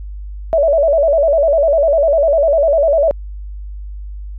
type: tone with vibrato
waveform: sine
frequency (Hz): 611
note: D#5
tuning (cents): -32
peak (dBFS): -9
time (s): 0.53-3.11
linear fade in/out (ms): 0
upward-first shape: square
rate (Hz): 10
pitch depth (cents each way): 120
effects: added 50 Hz sine -25 dBFS peak until 4.38 s